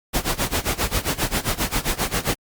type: noise with tremolo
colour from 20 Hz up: pink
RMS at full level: -20 dBFS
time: 0.13-2.35 s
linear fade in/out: 20 ms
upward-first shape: sine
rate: 7.5 Hz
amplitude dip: 90%
effects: Opus 48 kbps